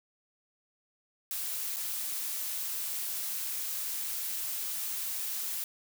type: noise with dropouts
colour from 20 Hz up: blue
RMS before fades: -35 dBFS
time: 1.31-5.64 s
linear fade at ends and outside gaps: 1 ms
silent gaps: 1.762-1.767 s
effects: none